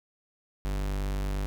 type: tone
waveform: 45% pulse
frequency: 49 Hz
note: G1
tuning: in tune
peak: -28 dBFS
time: 0.65-1.46 s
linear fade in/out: 0 ms
effects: 11-bit